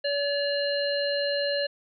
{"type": "harmonic tone with a mistuned harmonic", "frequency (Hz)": 570, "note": "C#5", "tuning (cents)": 48, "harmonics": [1, 3, 5, 7], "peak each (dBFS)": [-26, -33, -35, -31], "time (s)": [0.04, 1.67], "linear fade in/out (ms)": 10, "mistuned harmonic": 7, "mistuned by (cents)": 66, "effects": []}